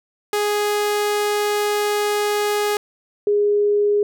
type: tone pair in turn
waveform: sawtooth / sine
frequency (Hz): 415.3 / 412.4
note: G#4 / G#4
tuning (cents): 0 / -12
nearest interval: unison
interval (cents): 12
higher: first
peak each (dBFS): -14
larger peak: neither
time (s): 0.33-2.77 / 3.27-4.03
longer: first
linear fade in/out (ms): 2
effects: none